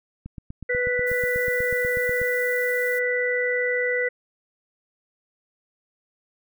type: click train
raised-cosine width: 5 ms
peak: -23 dBFS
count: 17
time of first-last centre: 0.26-2.216 s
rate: 8.18 Hz
type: harmonic tone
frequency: 493.9 Hz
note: B4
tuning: in tune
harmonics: 1 / 3 / 4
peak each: -24 / -31 / -24 dBFS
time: 0.69-4.09 s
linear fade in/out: 10 ms
type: noise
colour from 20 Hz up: violet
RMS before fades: -40 dBFS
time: 1.06-3 s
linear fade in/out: 20 ms
effects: none